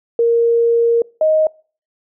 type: tone pair in turn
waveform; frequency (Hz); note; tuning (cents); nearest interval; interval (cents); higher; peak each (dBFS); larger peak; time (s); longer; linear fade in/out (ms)
sine; 466.2 / 625.2; A#4 / D#5; 0 / +8; perfect fourth; 508; second; -10; neither; 0.19-1.02 / 1.21-1.47; first; 2
effects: noise-tail reverb RT60 0.4 s tail -25 dB re dry